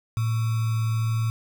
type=tone with sample-and-hold; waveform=sine; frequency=112.4 Hz; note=A2; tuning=37 cents sharp; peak=-21 dBFS; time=0.17-1.3 s; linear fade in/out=0 ms; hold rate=1225 Hz; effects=none